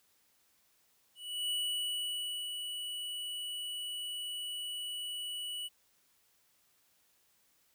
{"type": "tone with ADSR envelope", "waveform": "square", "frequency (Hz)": 2947, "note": "F#7", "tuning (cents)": -8, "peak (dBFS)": -32, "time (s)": [1.15, 5.69], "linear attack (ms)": 350, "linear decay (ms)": 1000, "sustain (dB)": -6, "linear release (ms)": 29, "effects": ["white hiss -71 dBFS RMS until 7.74 s"]}